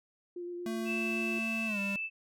sine tone with vibrato, 350.7 Hz, F4, 7 cents sharp, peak -37 dBFS, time 0.36-1.39 s, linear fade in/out 5 ms, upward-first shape square, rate 8.8 Hz, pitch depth 12 cents each way
square tone with pitch glide, 223.9 to 199.47 Hz, A3 to G3, +30 to +30 cents, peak -35 dBFS, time 0.66-1.96 s, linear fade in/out 2 ms, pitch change -200 cents, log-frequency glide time 1.66-1.79 s
sine tone, 2637 Hz, E7, in tune, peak -33 dBFS, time 0.85-2.1 s, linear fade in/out 50 ms
effects none

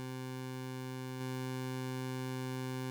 20% pulse tone with level steps, 129.1 Hz, C3, 23 cents flat, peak -35 / -32 dBFS, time 0-2.9 s, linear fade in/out 0 ms, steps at 1.2 s, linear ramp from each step 10 ms, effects none

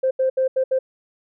sine tone bursts at uneven times, 523.3 Hz, C5, in tune, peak -15 dBFS, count 5, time 0.03-0.11 / 0.19-0.3 / 0.37-0.48 / 0.56-0.64 / 0.71-0.79 s, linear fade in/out 10 ms, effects tanh soft clip ceiling -11 dBFS

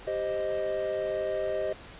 triangle chord, C minor, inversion second, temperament equal, 392 / 523.3 / 622.3 Hz, G4 / C5 / Eb5, 0 / 0 / 0 cents, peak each -32 / -32 / -28 dBFS, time 0.07-1.73 s, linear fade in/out 5 ms, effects pink hiss -47 dBFS RMS until 1.99 s + resampled to 8000 Hz

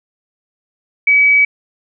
sine tone, 2279 Hz, C#7, 47 cents sharp, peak -7 dBFS, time 1.07-1.45 s, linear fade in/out 5 ms, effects none

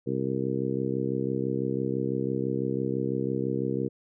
harmonic tone, 66 Hz, C2, 16 cents sharp, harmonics 2 / 3 / 4 / 5 / 6 / 7, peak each -33 / -33 / -33 / -33 / -33 / -33 dBFS, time 0.06-3.89 s, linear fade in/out 20 ms, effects none

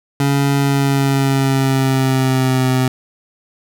25% pulse tone with pitch glide, 140 to 129.12 Hz, C#3 to C3, +18 to -23 cents, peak -9 dBFS, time 0.2-2.88 s, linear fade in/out 2 ms, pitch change -141 cents, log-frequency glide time 0.58-2.71 s, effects none

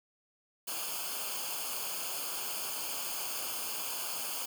white noise with comb filter, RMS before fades -37 dBFS, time 0.67-4.46 s, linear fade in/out 10 ms, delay 0.52 ms, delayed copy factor -0.8, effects none

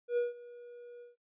triangle tone with ADSR envelope, 481.6 Hz, B4, 44 cents flat, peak -24 dBFS, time 0.08-1.16 s, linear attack 91 ms, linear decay 160 ms, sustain -21 dB, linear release 150 ms, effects noise-tail reverb RT60 0.1 s tail -18 dB re dry + resampled to 8000 Hz

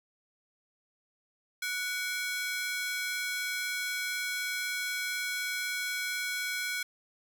sawtooth ring-modulated tone, 1863 Hz, A#6, 2 cents flat, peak -25 dBFS, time 1.62-6.83 s, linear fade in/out 5 ms, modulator 388 Hz, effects none

